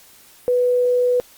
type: tone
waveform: sine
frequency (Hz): 493.9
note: B4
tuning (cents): 0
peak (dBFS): -14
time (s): 0.48-1.2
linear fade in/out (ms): 0
effects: white hiss -48 dBFS RMS until 1.37 s + Opus 48 kbps